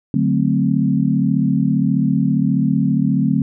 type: chord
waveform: sine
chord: D dominant seventh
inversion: none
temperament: equal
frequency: 146.83 / 185 / 220 / 261.6 Hz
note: D3 / F#3 / A3 / C4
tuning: 0 / 0 / 0 / 0 cents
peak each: -19 dBFS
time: 0.14-3.42 s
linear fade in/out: 2 ms
effects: none